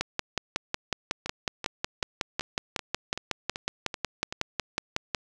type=two click trains; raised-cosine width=0.2 ms; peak=-16 / -9 dBFS; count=9 / 29; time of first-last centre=1.26-4.325 / 0.01-5.148 s; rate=2.61 / 5.45 Hz; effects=none